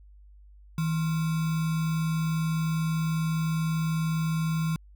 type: tone with sample-and-hold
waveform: sine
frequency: 161.2 Hz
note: E3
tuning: 38 cents flat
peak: -24 dBFS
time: 0.78-4.76 s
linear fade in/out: 2 ms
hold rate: 1225 Hz
effects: added 50 Hz sine -49 dBFS peak until 4.95 s